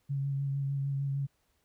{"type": "tone with vibrato", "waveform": "sine", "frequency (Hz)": 138.59, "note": "C#3", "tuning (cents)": 0, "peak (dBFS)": -29, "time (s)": [0.09, 1.27], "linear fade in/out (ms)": 20, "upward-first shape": "triangle", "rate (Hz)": 6.6, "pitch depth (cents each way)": 24, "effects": ["pink hiss -74 dBFS RMS until 1.64 s"]}